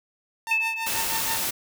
sawtooth tone with tremolo, 905 Hz, A5, 48 cents sharp, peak -23 dBFS, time 0.47-1.44 s, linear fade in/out 0 ms, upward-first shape triangle, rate 6.2 Hz, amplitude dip 100%
sine tone with exponential decay, 2619 Hz, E7, 12 cents flat, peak -18 dBFS, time 0.51-1.48 s, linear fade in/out 5 ms, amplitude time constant 210 ms
white noise, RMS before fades -27 dBFS, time 0.86-1.51 s, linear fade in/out 10 ms
effects none

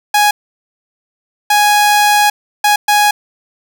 sawtooth tone bursts at uneven times, 830.6 Hz, G#5, in tune, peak -4 dBFS, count 4, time 0.14-0.31 / 1.5-2.3 / 2.64-2.76 / 2.88-3.11 s, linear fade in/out 5 ms, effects none

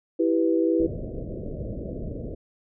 sine chord, E minor, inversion none, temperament equal, 329.6 / 392 / 493.9 Hz, E4 / G4 / B4, 0 / 0 / 0 cents, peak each -21 / -26 / -25 dBFS, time 0.19-0.87 s, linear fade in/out 10 ms
pink low-pass noise, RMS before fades -33 dBFS, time 0.79-2.35 s, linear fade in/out 10 ms, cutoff 630 Hz, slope 96 dB/octave
effects none

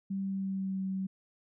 sine tone with pitch glide, 194.5 to 190.72 Hz, G3 to G3, -13 to -47 cents, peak -31 dBFS, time 0.1-1.07 s, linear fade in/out 10 ms, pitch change -34 cents, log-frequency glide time 0.2-0.83 s, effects none

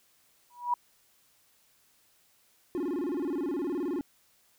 sine tone with exponential growth, 970 Hz, B5, 31 cents flat, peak -21 dBFS, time 0.5-0.74 s, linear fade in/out 5 ms, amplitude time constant 51 ms
triangle tone with vibrato, 316.6 Hz, D#4, 30 cents sharp, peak -27 dBFS, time 2.75-4.01 s, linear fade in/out 0 ms, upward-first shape square, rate 19 Hz, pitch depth 210 cents each way
effects white hiss -66 dBFS RMS until 4.58 s

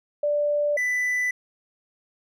sine / triangle tone pair in turn, 587.3 / 1989.7 Hz, D5 / B6, 0 / +12 cents, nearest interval octave + major sixth, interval 2112 cents, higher second, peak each -20 dBFS, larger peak neither, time 0.23-0.77 / 0.77-1.31 s, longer neither, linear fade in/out 5 ms, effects none

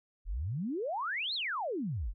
sine exponential two-way sweep, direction up then down, 36.93 to 4391 to 36.93 Hz, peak -32 dBFS, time 0.25-2.14 s, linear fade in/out 50 ms, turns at 1.34 s, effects none

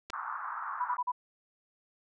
clicks, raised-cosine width 0.2 ms, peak -22 / -24 dBFS, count 2, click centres 0.1 / 0.103 s
white band-pass noise, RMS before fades -38 dBFS, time 0.13-0.97 s, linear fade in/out 5 ms, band 930 to 1400 Hz, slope 48 dB/octave
sine tone bursts, 987.8 Hz, B5, in tune, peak -28 dBFS, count 4, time 0.8-1.119 s, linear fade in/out 10 ms, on 49 ms, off 41 ms
effects none

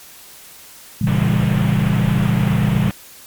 sine chord, A# diminished seventh, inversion none, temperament just, 116.54 / 139.85 / 167.82 / 201.4 Hz, A#2 / C#3 / E3 / G3, 0 / +16 / +31 / +47 cents, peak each -19 dBFS, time 1.01-2.9 s, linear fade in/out 5 ms
pink low-pass noise, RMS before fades -26 dBFS, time 1.07-2.91 s, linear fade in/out 0 ms, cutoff 3300 Hz, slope 48 dB/octave
effects white hiss -41 dBFS RMS until 3.26 s + MP3 96 kbps

